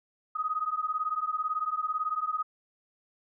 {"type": "beating tone pair", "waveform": "sine", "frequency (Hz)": [1244.5, 1262.5], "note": ["D#6", "D#6"], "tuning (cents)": [0, 25], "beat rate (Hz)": 18, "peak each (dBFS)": -31, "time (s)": [0.35, 2.43], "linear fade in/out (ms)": 10, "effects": []}